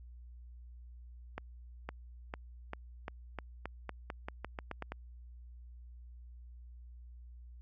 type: accelerating click train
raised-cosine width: 0.5 ms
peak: -24 dBFS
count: 15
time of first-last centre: 1.38-4.92 s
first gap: 510 ms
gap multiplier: 0.88
effects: added 60 Hz sine -49 dBFS peak until 7.61 s